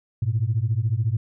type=beating tone pair; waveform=sine; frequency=104.5 / 118.5 Hz; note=G#2 / A#2; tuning=+11 / +29 cents; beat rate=14 Hz; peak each=-22 dBFS; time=0.22-1.17 s; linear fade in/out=5 ms; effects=tanh soft clip ceiling -13 dBFS